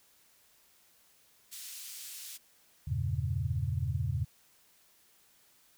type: band-pass noise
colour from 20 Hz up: white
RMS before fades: -45 dBFS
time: 1.51-2.38 s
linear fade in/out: 20 ms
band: 3000 to 14000 Hz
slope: 12 dB/octave
type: chord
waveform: sine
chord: E diminished seventh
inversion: none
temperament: equal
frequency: 82.41 / 98 / 116.54 / 138.59 Hz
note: E2 / G2 / Bb2 / Db3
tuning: 0 / 0 / 0 / 0 cents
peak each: -35 dBFS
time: 2.87-4.25 s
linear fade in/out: 10 ms
effects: white hiss -65 dBFS RMS until 5.77 s